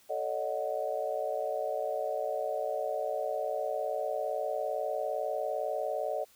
sine chord, D# half-diminished seventh, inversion second, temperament equal with one note detuned, 440 / 562.4 / 622.3 / 740 Hz, A4 / C#5 / D#5 / F#5, 0 / +25 / 0 / 0 cents, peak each -38 / -35 / -34 / -37 dBFS, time 0.09-6.25 s, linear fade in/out 20 ms, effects white hiss -62 dBFS RMS until 6.35 s

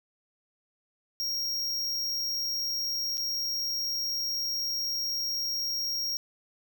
square tone with dropouts, 5588 Hz, F8, in tune, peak -29 dBFS, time 1.2-6.17 s, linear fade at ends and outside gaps 0 ms, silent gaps 3.172-3.179 s, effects none

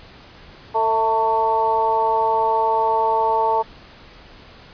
harmonic tone with a mistuned harmonic, 223.6 Hz, A3, 28 cents sharp, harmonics 2 / 3 / 4 / 5, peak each -23 / -25 / -17 / -28 dBFS, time 0.74-3.63 s, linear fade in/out 20 ms, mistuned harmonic 3, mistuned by -40 cents, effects pink hiss -44 dBFS RMS until 4.73 s + resampled to 11025 Hz

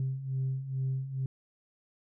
sine beating tone pair, 130.81 / 133.11 Hz, C3 / C3, 0 / +30 cents, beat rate 2.3 Hz, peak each -35 / -30 dBFS, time 0-1.26 s, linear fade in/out 2 ms, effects tanh soft clip ceiling -25 dBFS

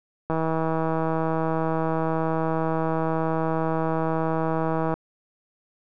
click train, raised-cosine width 1 ms, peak -12 dBFS, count 748, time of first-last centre 0.3-4.94 s, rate 161 Hz, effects none

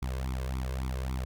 sawtooth tone with flanger, 64.6 Hz, C2, 21 cents flat, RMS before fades -33 dBFS, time 0.02-1.25 s, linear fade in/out 5 ms, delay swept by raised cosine 0.85 to 1.95 ms, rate 3.6 Hz, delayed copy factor +1, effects none

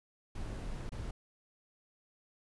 brown noise with dropouts, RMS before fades -40 dBFS, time 0.35-1.11 s, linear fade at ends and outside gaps 5 ms, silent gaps 0.894-0.919 s, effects resampled to 24000 Hz

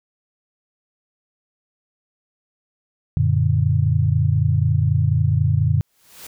sine chord, Gb augmented, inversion none, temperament equal, 92.5 / 116.54 / 146.83 Hz, Gb2 / Bb2 / D3, 0 / 0 / 0 cents, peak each -19 dBFS, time 3.17-5.81 s, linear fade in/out 0 ms
white noise with exponential growth, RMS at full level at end -35 dBFS, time 5.81-6.27 s, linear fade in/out 5 ms, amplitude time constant 98 ms
effects none

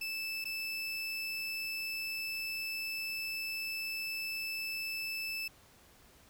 30% pulse tone with dropouts, 2632 Hz, E7, 3 cents flat, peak -33 dBFS, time 0.01-5.48 s, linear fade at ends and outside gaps 5 ms, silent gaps 0.443-0.453 s, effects pink hiss -61 dBFS RMS until 6.29 s

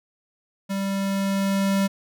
square tone with level ramp, 195.9 Hz, G3, 1 cent flat, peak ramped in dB -25 to -19 dBFS, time 0.69-1.88 s, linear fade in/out 20 ms, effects none

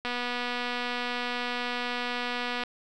click train, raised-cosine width 0.3 ms, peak -16 dBFS, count 632, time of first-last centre 0.05-2.636 s, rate 244 Hz, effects none

